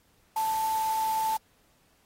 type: tone in noise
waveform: sine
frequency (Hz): 880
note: A5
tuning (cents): 0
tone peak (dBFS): -25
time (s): 0.36-1.37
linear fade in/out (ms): 5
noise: white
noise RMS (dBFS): -40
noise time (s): 0.36-1.37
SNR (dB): +12
effects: pink hiss -66 dBFS RMS until 2.05 s + AAC 48 kbps